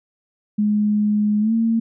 sine tone with pitch glide, 209.5 to 227.1 Hz, G#3 to A#3, +15 to -45 cents, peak -15 dBFS, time 0.58-1.8 s, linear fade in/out 10 ms, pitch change +140 cents, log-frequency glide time 1.4-1.53 s, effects none

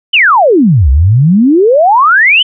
sine exponential two-way sweep, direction down then up, 3136 to 62.4 to 3136 Hz, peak -3 dBFS, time 0.13-2.43 s, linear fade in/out 10 ms, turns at 0.9 s, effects none

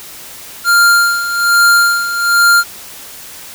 square tone with tremolo, 1396.9 Hz, F6, in tune, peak -6 dBFS, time 0.64-2.64 s, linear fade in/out 50 ms, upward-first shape sine, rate 1.2 Hz, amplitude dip 70%, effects white hiss -32 dBFS RMS until 3.54 s

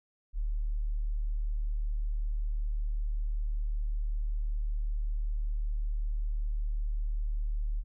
sine tone, 37.37 Hz, D1, 31 cents sharp, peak -28 dBFS, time 0.33-7.84 s, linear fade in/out 50 ms, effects none

